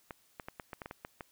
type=clicks; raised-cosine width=0.5 ms; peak=-26 dBFS; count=10; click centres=0.108 / 0.398 / 0.485 / 0.598 / 0.732 / 0.818 / 0.859 / 0.911 / 1.049 / 1.208 s; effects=white hiss -68 dBFS RMS until 1.31 s